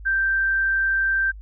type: tone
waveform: sine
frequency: 1568 Hz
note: G6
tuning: in tune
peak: -18 dBFS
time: 0.05-1.32 s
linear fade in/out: 20 ms
effects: added 51 Hz sine -36 dBFS peak until 1.41 s